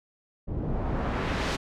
pink noise with low-pass filter sweep, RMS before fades -29 dBFS, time 0.47-1.57 s, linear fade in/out 20 ms, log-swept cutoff 300 to 5200 Hz, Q 0.74, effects none

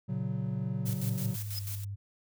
triangle chord, F# major, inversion first, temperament equal, 116.54 / 138.59 / 185 Hz, A#2 / C#3 / F#3, 0 / 0 / 0 cents, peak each -33 dBFS, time 0.08-1.36 s, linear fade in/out 20 ms
blue noise with tremolo, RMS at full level -40 dBFS, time 0.85-1.85 s, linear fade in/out 20 ms, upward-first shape square, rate 6.1 Hz, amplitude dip 60%
sine tone with pitch glide, 111.8 to 100.18 Hz, A2 to G2, +28 to +38 cents, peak -35 dBFS, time 0.86-1.96 s, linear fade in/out 20 ms, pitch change -190 cents, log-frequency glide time 1.18-1.59 s
sine tone with exponential growth, 5080 Hz, D#8, 35 cents sharp, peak -32 dBFS, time 1.48-1.59 s, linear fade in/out 1 ms, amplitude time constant 22 ms
effects none

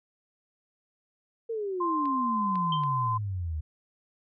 sine exponential sweep, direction down, 466.2 to 74.5 Hz, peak -29 dBFS, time 1.49-3.61 s, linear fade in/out 10 ms
sine tone with pitch glide, 1046.5 to 1028.5 Hz, C6 to C6, 0 to -30 cents, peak -26 dBFS, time 1.8-3.18 s, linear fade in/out 10 ms, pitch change -30 cents, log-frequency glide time 2.19-2.41 s
clicks, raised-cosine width 0.3 ms, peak -31 / -28 / -30 dBFS, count 3, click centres 2.056 / 2.556 / 2.836 s
sine tone with exponential decay, 3136 Hz, G7, in tune, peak -28 dBFS, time 2.72-2.88 s, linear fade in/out 5 ms, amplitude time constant 33 ms
effects none

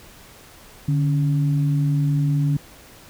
sine tone pair together, 146.83 / 277.5 Hz, D3 / C#4, 0 / +2 cents, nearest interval major seventh, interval 1102 cents, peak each -17 / -27 dBFS, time 0.88-2.57 s, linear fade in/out 5 ms, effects pink hiss -46 dBFS RMS until 3.09 s

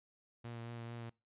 sawtooth tone with vibrato, 117.2 Hz, A#2, 10 cents sharp, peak -40 dBFS, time 0.44-1.1 s, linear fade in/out 10 ms, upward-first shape triangle, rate 4.5 Hz, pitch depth 24 cents each way, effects noise-tail reverb RT60 0.3 s tail -25 dB re dry + resampled to 8000 Hz

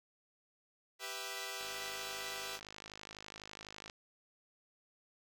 5% pulse chord, E minor, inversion first, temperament equal, 392 / 493.9 / 659.3 Hz, G4 / B4 / E5, 0 / 0 / 0 cents, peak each -34 dBFS, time 0.99-2.6 s, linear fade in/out 50 ms
click train, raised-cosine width 0.2 ms, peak -30 dBFS, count 120, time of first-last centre 1.61-3.898 s, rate 52 Hz
effects none

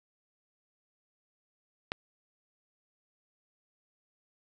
click, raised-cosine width 0.3 ms, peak -15 dBFS, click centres 1.919 s, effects none

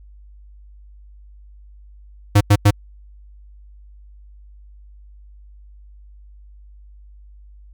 square tone bursts, 102.6 Hz, G#2, 21 cents flat, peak -9 dBFS, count 3, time 2.35-2.709 s, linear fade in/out 10 ms, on 59 ms, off 91 ms, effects added 50 Hz sine -41 dBFS peak until 7.73 s

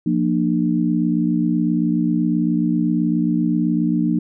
sine chord, Bb major, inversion second, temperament equal with one note detuned, 174.61 / 233.1 / 300.7 Hz, F3 / Bb3 / D4, 0 / 0 / +41 cents, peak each -20 dBFS, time 0.06-4.19 s, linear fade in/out 5 ms, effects none

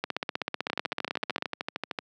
two click trains, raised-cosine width 0.3 ms, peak -12 / -14 dBFS, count 23 / 18, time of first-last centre 0.04-1.424 / 0.7-1.988 s, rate 15.9 / 13.2 Hz, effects high-pass 200 Hz 12 dB/octave

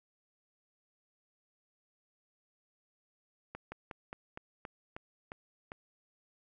slowing click train, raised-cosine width 0.5 ms, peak -27 dBFS, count 9, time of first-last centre 3.55-5.719 s, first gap 170 ms, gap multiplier 1.13, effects none

